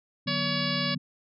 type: chord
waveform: sine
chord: B minor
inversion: first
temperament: equal with one note detuned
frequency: 146.83 / 185 / 245 Hz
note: D3 / F#3 / B3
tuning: 0 / 0 / -14 cents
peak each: -34 dBFS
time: 0.26-0.98 s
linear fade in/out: 10 ms
type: harmonic tone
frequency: 566 Hz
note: C#5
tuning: 36 cents sharp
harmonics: 1 / 2 / 3 / 4 / 5 / 6 / 7 / 8 / 9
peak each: -36 / -36 / -36 / -36 / -36 / -36 / -36 / -36 / -36 dBFS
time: 0.27-0.95 s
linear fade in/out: 10 ms
effects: none